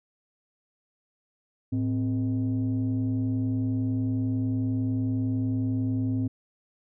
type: tone pair together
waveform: sine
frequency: 108.97 / 260 Hz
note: A2 / C4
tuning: -16 / -11 cents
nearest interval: octave + minor third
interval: 1505 cents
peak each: -25 dBFS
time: 1.72-6.28 s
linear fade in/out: 10 ms
effects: tanh soft clip ceiling -20 dBFS